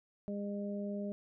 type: harmonic tone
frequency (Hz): 203.1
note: G#3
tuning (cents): -38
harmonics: 1 / 2 / 3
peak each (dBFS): -37 / -44 / -43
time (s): 0.28-1.12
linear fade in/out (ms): 0
effects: none